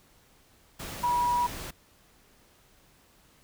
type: tone in noise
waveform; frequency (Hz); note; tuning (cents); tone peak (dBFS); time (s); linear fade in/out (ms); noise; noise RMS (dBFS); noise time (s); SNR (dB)
sine; 969; B5; -33; -23; 1.03-1.47; 10; pink; -39; 0.79-1.71; +13
effects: pink hiss -61 dBFS RMS until 3.43 s